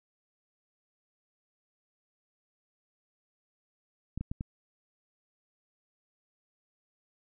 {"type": "clicks", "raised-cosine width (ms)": 5, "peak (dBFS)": -22, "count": 4, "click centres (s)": [4.176, 4.21, 4.315, 4.409], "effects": []}